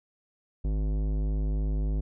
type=tone with tanh clipping; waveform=sine; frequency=51.7 Hz; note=G#1; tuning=7 cents flat; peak=-27 dBFS; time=0.64-2.01 s; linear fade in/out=10 ms; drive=16 dB; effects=none